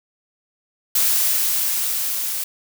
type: noise with level ramp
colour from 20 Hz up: blue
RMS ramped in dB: -17 to -25 dBFS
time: 0.95-2.44 s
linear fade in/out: 5 ms
effects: none